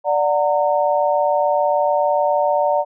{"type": "chord", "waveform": "sine", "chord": "D augmented", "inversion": "none", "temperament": "just", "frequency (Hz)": [587.3, 734.2, 917.7], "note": ["D5", "F#5", "A#5"], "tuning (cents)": [0, -14, -27], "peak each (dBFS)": [-17, -20, -20], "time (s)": [0.04, 2.85], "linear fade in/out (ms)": 50, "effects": []}